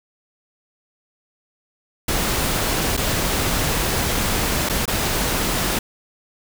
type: noise with dropouts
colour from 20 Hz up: pink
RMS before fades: -21 dBFS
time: 2.08-5.79 s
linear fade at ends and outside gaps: 5 ms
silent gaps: 2.968-2.974 / 4.69-4.696 / 4.856-4.877 s
effects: none